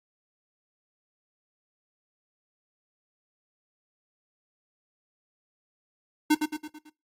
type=tone with echo; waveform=square; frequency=304.1 Hz; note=D#4; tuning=40 cents flat; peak=-18 dBFS; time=6.3-6.35 s; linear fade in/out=10 ms; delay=110 ms; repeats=5; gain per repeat=-6 dB; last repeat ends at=6.9 s; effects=noise-tail reverb RT60 0.2 s tail -19 dB re dry + AAC 48 kbps